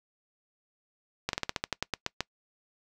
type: slowing click train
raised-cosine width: 0.2 ms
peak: -11 dBFS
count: 12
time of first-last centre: 1.29-2.206 s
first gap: 42 ms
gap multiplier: 1.13
effects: noise-tail reverb RT60 0.1 s tail -24 dB re dry